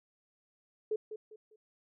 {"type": "tone with echo", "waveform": "sine", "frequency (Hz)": 430.8, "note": "A4", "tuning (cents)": -37, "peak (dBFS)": -29, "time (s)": [0.91, 0.96], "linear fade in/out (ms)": 5, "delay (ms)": 200, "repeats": 3, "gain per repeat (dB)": -10, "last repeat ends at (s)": 1.56, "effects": []}